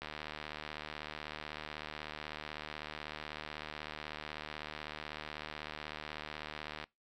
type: click train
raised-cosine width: 0.3 ms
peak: -25 dBFS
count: 520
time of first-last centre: 0.02-6.84 s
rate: 76.1 Hz
effects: noise-tail reverb RT60 0.2 s tail -23 dB re dry